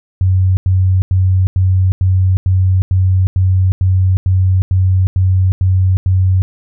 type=tone bursts; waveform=sine; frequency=93.4 Hz; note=F#2; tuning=17 cents sharp; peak=-8 dBFS; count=14; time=0.21-6.42 s; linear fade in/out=0 ms; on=360 ms; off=90 ms; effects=none